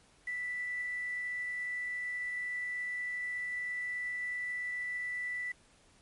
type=tone with quantisation; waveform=sine; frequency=1974 Hz; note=B6; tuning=1 cent flat; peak=-34 dBFS; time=0.27-5.52 s; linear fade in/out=5 ms; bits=9; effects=pink hiss -64 dBFS RMS until 6.01 s + MP3 48 kbps